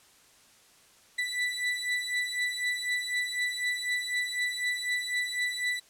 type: beating tone pair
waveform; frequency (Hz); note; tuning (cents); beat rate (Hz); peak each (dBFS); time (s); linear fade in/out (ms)
35% pulse; 1975 / 1979; B6 / B6; 0 / +3; 4; -30; 1.18-5.8; 10
effects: white hiss -59 dBFS RMS until 5.89 s + low-pass 10000 Hz 12 dB/octave